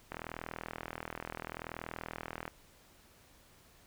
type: click train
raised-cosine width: 0.5 ms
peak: -24 dBFS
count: 97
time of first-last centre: 0.12-2.479 s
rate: 40.7 Hz
effects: pink hiss -62 dBFS RMS until 3.86 s